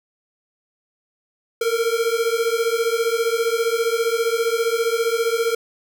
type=beating tone pair; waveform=square; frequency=453 / 468 Hz; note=A#4 / A#4; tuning=-50 / +7 cents; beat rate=15 Hz; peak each=-22 / -22 dBFS; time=1.61-5.55 s; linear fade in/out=5 ms; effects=none